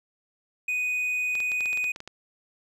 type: tone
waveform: triangle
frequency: 2489 Hz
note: D#7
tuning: in tune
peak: -23 dBFS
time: 0.68-1.92 s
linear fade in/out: 5 ms
type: clicks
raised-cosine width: 0.2 ms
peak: -22 dBFS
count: 11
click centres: 1.353 / 1.403 / 1.518 / 1.607 / 1.658 / 1.73 / 1.774 / 1.842 / 1.961 / 2.004 / 2.076 s
effects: none